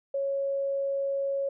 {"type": "tone", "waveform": "sine", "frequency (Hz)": 552, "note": "C#5", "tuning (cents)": -7, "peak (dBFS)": -26, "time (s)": [0.14, 1.49], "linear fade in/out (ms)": 5, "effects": []}